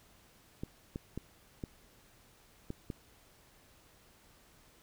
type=clicks; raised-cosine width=3 ms; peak=-25 dBFS; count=6; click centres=0.635 / 0.959 / 1.176 / 1.638 / 2.704 / 2.902 s; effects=pink hiss -63 dBFS RMS until 4.82 s